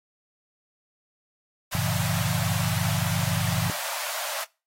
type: high-pass noise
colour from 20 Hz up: pink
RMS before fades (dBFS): -32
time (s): 1.71-4.45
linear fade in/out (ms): 20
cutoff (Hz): 560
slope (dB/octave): 96
type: chord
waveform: sine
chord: G diminished seventh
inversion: none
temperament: just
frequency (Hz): 98 / 117.6 / 141.12 / 169.34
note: G2 / Bb2 / Db3 / Fb3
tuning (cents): 0 / +16 / +31 / +47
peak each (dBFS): -30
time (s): 1.75-3.7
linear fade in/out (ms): 0
effects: noise-tail reverb RT60 0.3 s tail -23 dB re dry + AAC 48 kbps

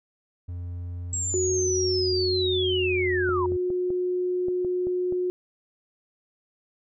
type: tone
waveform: triangle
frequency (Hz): 87.9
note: F2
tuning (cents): +12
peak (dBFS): -29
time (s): 0.48-3.57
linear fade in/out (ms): 10
type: linear sweep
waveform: sine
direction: down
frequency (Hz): 7660 to 926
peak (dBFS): -26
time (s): 1.13-3.46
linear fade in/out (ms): 2
type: tone with pitch glide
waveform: sine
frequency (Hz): 369.1 to 361.9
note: F#4 to F#4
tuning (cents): -4 to -38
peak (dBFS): -23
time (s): 1.34-5.3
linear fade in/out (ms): 0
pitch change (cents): -34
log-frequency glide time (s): 2.62-3.54
type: clicks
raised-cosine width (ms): 2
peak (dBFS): -24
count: 8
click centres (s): 3.291 / 3.52 / 3.703 / 3.904 / 4.484 / 4.648 / 4.87 / 5.124
effects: none

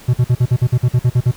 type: tone bursts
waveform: triangle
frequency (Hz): 123.47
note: B2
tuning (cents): 0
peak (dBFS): -7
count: 12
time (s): 0.08-1.315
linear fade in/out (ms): 10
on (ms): 58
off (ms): 49
effects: pink hiss -41 dBFS RMS until 1.36 s

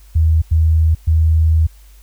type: tone bursts at uneven times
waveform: sine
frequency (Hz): 80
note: D#2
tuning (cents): +49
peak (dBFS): -9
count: 3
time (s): 0.15-0.42 / 0.51-0.95 / 1.07-1.67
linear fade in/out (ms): 10
effects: added 50 Hz sine -40 dBFS peak until 2.02 s + white hiss -52 dBFS RMS until 2.02 s

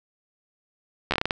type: slowing click train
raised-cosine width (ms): 0.3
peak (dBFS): -7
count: 8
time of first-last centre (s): 1.11-1.308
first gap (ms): 12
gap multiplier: 1.28
effects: none

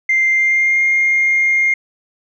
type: tone with pitch glide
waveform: sine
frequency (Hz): 2093 to 2123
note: C7 to C7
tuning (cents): 0 to +25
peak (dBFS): -10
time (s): 0.09-1.74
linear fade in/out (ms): 5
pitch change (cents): +25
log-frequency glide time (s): 0.31-0.82
effects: tanh soft clip ceiling -7 dBFS

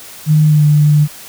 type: tone with pitch glide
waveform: sine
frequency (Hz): 153.3 to 149.02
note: D#3 to D3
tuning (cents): -25 to +26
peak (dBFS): -6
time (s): 0.26-1.08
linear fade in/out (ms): 50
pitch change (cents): -49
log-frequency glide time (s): 0.46-0.63
effects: white hiss -34 dBFS RMS until 1.28 s

